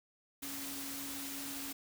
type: tone in noise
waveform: sine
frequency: 277.2 Hz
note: C#4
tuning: in tune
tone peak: -46 dBFS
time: 0.42-1.73 s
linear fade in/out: 10 ms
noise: white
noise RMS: -43 dBFS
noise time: 0.42-1.73 s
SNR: -6 dB
effects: none